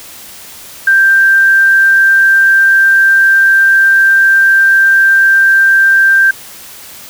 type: tone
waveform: sine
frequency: 1576 Hz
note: G6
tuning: 9 cents sharp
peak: -4 dBFS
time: 0.87-6.31 s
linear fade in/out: 5 ms
effects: white hiss -32 dBFS RMS until 7.09 s